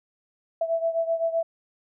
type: beating tone pair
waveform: sine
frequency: 659.3 / 667.1 Hz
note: E5 / E5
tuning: 0 / +20 cents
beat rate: 7.8 Hz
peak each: -24 / -28 dBFS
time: 0.61-1.43 s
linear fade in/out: 5 ms
effects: none